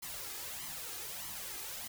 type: noise with flanger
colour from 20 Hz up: white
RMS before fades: -43 dBFS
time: 0.02-1.88 s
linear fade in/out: 10 ms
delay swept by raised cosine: 0.96 to 2.46 ms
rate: 1.6 Hz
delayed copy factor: +0.65
effects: none